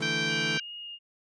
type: chord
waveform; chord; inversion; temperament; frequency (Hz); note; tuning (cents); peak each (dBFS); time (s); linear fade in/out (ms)
25% pulse; D suspended second; none; equal; 146.83 / 164.81 / 220; D3 / E3 / A3; 0 / 0 / 0; -34 / -32 / -33; 0-0.58; 5
type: harmonic tone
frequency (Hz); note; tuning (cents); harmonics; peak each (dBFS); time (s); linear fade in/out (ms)
781; G5; -7; 2 / 3 / 4 / 5 / 6 / 7 / 8; -31 / -32 / -34 / -38 / -39 / -43 / -43; 0.02-0.6; 5
type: tone with vibrato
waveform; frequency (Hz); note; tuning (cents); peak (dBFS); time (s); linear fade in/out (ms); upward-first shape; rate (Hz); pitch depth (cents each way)
sine; 2850; F7; +34; -38; 0.27-0.99; 50; sine; 2.6; 9
effects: resampled to 22050 Hz